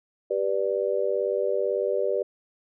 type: chord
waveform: sine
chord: G major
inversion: none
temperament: just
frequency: 392 / 490 / 588 Hz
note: G4 / B4 / D5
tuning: 0 / -14 / +2 cents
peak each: -27 / -27 / -27 dBFS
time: 0.3-2.23 s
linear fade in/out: 10 ms
effects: none